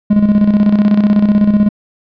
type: tone with tremolo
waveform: triangle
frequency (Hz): 207.7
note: G#3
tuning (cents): 0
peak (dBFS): -3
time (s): 0.1-1.69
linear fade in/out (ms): 10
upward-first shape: square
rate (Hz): 16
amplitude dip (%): 55
effects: resampled to 11025 Hz